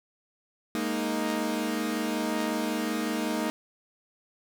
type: chord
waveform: sawtooth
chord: Ab suspended second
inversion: none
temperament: equal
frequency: 207.7 / 233.1 / 311.1 Hz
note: Ab3 / Bb3 / Eb4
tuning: 0 / 0 / 0 cents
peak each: -30 / -27 / -27 dBFS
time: 0.75-3.5 s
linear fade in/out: 0 ms
effects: none